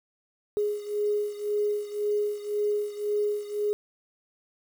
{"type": "beating tone pair", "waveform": "sine", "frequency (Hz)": [415.3, 417.2], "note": ["G#4", "G#4"], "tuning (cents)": [0, 8], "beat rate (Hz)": 1.9, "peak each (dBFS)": [-27, -30], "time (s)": [0.57, 3.73], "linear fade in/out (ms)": 0, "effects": ["8-bit"]}